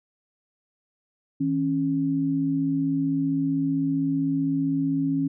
sine tone pair together, 159.2 / 274.8 Hz, D#3 / C#4, +40 / -15 cents, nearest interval major sixth, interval 945 cents, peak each -28 / -22 dBFS, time 1.4-5.28 s, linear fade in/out 10 ms, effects none

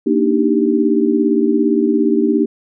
sine chord, Eb major seventh, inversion second, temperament equal, 233.1 / 293.7 / 311.1 / 392 Hz, Bb3 / D4 / Eb4 / G4, 0 / 0 / 0 / 0 cents, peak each -17 dBFS, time 0.06-2.46 s, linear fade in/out 10 ms, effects none

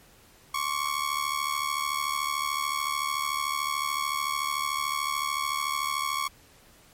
sawtooth ring-modulated tone, 1108.7 Hz, C#6, in tune, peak -20 dBFS, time 0.54-6.28 s, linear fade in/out 5 ms, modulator 36.8 Hz, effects pink hiss -56 dBFS RMS until 6.93 s + MP3 64 kbps

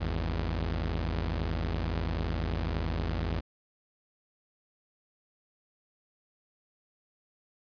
sawtooth tone pair together, 51.85 / 82.2 Hz, G#1 / E2, -2 / -4 cents, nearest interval minor sixth, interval 798 cents, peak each -28 / -28 dBFS, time 0-3.41 s, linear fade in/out 20 ms, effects resampled to 11025 Hz

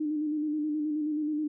sine tone with vibrato, 302.6 Hz, D#4, 48 cents flat, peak -27 dBFS, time 0-1.48 s, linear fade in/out 10 ms, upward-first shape square, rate 9.4 Hz, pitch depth 33 cents each way, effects none

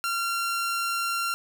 sawtooth tone, 1375 Hz, F6, 27 cents flat, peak -22 dBFS, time 0.04-1.34 s, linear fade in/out 0 ms, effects none

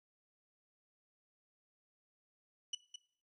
30% pulse tone with echo, 2960 Hz, F#7, in tune, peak -32 dBFS, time 2.73-2.75 s, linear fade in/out 5 ms, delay 210 ms, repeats 1, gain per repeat -9 dB, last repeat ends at 2.96 s, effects noise-tail reverb RT60 0.5 s tail -18 dB re dry + resampled to 24000 Hz

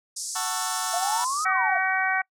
pink band-pass noise, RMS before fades -33 dBFS, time 0.16-1.45 s, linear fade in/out 10 ms, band 5000 to 10000 Hz, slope 48 dB/octave
sawtooth chord, F# minor seventh, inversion none, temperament just, 740 / 888 / 1110 / 1332 Hz, F#5 / A5 / C#6 / E6, 0 / +16 / +2 / +18 cents, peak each -29 dBFS, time 0.35-1.25 s, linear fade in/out 10 ms
sine exponential two-way sweep, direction up then down, 677 to 1323 to 677 Hz, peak -25 dBFS, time 0.93-1.78 s, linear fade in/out 10 ms, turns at 1.47 s
harmonic tone, 378.5 Hz, F#4, 39 cents sharp, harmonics 2 / 3 / 4 / 5 / 6, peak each -27 / -32 / -26 / -28 / -30 dBFS, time 1.45-2.22 s, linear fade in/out 10 ms
effects noise-tail reverb RT60 0.1 s tail -25 dB re dry

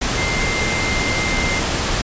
sine tone in noise, 2093 Hz, C7, in tune, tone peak -22 dBFS, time 0.17-1.6 s, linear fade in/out 10 ms, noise pink, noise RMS -20 dBFS, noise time 0.01-2.02 s, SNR -5 dB, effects resampled to 16000 Hz

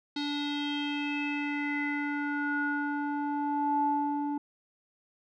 square tone with low-pass filter sweep, 290 Hz, D4, 22 cents flat, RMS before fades -31 dBFS, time 0.16-4.38 s, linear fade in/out 5 ms, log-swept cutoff 4100 to 690 Hz, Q 6.4, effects none

